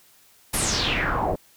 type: noise with low-pass filter sweep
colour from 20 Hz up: pink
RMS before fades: -24 dBFS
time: 0.53-1.36 s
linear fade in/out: 10 ms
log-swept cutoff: 12000 to 540 Hz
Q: 4.9
effects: white hiss -56 dBFS RMS until 1.56 s